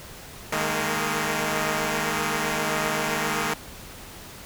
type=chord; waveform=5% pulse; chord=D# suspended fourth; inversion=none; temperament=equal with one note detuned; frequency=155.56 / 207.7 / 229.5 Hz; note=D#3 / G#3 / A#3; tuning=0 / 0 / -27 cents; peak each=-17 dBFS; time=0.52-3.54 s; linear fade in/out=5 ms; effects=pink hiss -42 dBFS RMS until 4.45 s